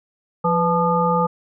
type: harmonic tone with a mistuned harmonic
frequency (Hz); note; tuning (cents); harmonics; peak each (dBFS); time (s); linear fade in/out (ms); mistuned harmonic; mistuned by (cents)
173.9; F3; -7; 1 / 3 / 5 / 7; -21 / -21 / -21 / -21; 0.44-1.27; 10; 3; -78
effects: none